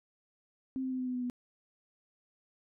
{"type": "tone with pitch steps", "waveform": "sine", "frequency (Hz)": [262.9, 260, 257.2, 254.4, 251.6, 248.9, 246.1], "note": ["C4", "C4", "C4", "C4", "B3", "B3", "B3"], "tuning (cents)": [8, -11, -30, -48, 32, 14, -6], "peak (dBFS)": -32, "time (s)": [0.76, 1.299], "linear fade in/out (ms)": 0, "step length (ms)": 77, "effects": []}